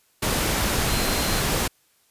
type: tone in noise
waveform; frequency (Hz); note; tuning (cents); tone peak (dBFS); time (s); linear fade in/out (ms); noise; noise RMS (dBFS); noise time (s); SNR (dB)
sine; 4142; C8; -18; -33; 0.88-1.41; 10; pink; -23; 0.22-1.68; -13
effects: white hiss -63 dBFS RMS until 2.1 s + resampled to 32000 Hz